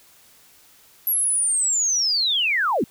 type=linear sweep; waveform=sine; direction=down; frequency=11660 to 172.7 Hz; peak=-18 dBFS; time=1.07-2.84 s; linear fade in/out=2 ms; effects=white hiss -53 dBFS RMS until 2.9 s